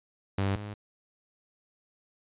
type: tone pair in turn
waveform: sawtooth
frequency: 98 / 103.83 Hz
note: G2 / G#2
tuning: 0 / 0 cents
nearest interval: minor second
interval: 100 cents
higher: second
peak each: -22 / -33 dBFS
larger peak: first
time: 0.38-0.56 / 0.56-0.74 s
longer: neither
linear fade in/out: 5 ms
effects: resampled to 8000 Hz